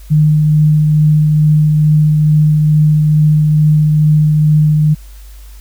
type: tone with tremolo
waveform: sine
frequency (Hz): 152.4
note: D#3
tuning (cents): -36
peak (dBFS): -5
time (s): 0.1-4.95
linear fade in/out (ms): 20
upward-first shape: triangle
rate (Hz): 2.3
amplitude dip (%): 25
effects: added 50 Hz sine -31 dBFS peak until 5.6 s + white hiss -45 dBFS RMS until 5.6 s